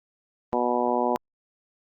harmonic tone, 122.3 Hz, B2, 16 cents flat, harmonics 2 / 3 / 4 / 5 / 6 / 7 / 8, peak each -29 / -29 / -29 / -29 / -29 / -29 / -29 dBFS, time 0.53-1.16 s, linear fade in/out 0 ms, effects Opus 32 kbps

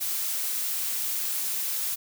blue noise, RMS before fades -29 dBFS, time 0-1.96 s, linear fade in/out 20 ms, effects none

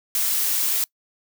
blue noise, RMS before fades -22 dBFS, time 0.15-0.84 s, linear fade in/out 0 ms, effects noise-tail reverb RT60 0.1 s tail -24 dB re dry

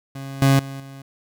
30% pulse tone with level steps, 136.4 Hz, C#3, 28 cents flat, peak -28 / -10 / -28 / -34 dBFS, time 0.15-1.02 s, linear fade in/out 5 ms, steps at 0.42 / 0.59 / 0.8 s, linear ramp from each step 2 ms, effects none

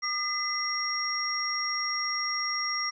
sine tone cluster, 1214 / 2017 / 5580 Hz, D#6 / B6 / F8, -43 / +36 / -2 cents, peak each -33 / -33 / -30 dBFS, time 0.02-2.91 s, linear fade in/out 20 ms, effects none

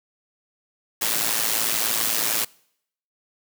white noise with amplitude modulation, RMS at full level -20 dBFS, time 1.01-2.45 s, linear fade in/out 10 ms, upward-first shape sine, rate 111 Hz, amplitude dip 70%, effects noise-tail reverb RT60 0.7 s tail -25 dB re dry + high-pass 150 Hz 12 dB/octave

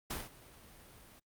pink noise with ADSR envelope, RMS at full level -37 dBFS, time 0.1-1.2 s, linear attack 10 ms, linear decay 180 ms, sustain -20 dB, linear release 15 ms, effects Opus 48 kbps

